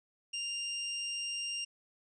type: tone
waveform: 25% pulse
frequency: 2794 Hz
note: F7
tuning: in tune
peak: -31 dBFS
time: 0.33-1.65 s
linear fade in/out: 10 ms
effects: resampled to 24000 Hz